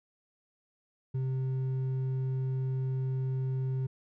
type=tone with hard clipping; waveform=sine; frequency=131 Hz; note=C3; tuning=2 cents sharp; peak=-30 dBFS; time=1.14-3.87 s; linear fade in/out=10 ms; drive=4 dB; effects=none